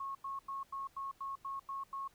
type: tone bursts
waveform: sine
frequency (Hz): 1093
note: C#6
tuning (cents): -25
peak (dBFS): -38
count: 9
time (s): 0-2.078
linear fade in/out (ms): 5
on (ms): 150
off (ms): 91
effects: pink hiss -68 dBFS RMS until 2.14 s